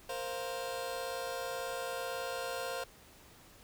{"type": "chord", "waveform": "sawtooth", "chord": "Bb suspended second", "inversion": "none", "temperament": "just", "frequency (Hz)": [466.2, 524.4, 699.2], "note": ["Bb4", "C5", "F5"], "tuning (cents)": [0, 4, 2], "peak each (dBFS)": [-39, -35, -38], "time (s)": [0.09, 2.84], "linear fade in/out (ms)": 5, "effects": ["pink hiss -58 dBFS RMS until 3.63 s"]}